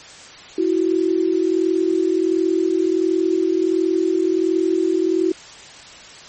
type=tone pair together; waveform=sine; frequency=329.6 / 371 Hz; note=E4 / F#4; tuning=0 / +5 cents; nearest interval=major second; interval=205 cents; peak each=-18 dBFS; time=0.58-5.32 s; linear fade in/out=5 ms; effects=white hiss -40 dBFS RMS until 6.28 s + MP3 32 kbps